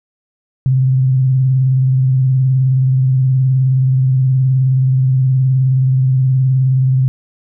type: tone with vibrato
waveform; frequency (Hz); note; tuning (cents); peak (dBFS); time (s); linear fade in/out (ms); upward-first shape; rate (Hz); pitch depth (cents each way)
sine; 130.81; C3; 0; -9; 0.66-7.08; 0; sine; 19; 44
effects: none